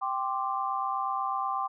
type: chord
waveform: sine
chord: G suspended fourth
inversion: none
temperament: equal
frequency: 784 / 1046.5 / 1174.7 Hz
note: G5 / C6 / D6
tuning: 0 / 0 / 0 cents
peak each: -32 dBFS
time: 0.01-1.68 s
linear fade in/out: 20 ms
effects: none